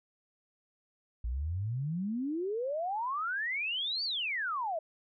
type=exponential two-way sweep; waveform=sine; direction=up then down; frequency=55 to 4699 to 614 Hz; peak=-31 dBFS; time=1.24-4.79 s; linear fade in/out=5 ms; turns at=4.04 s; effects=none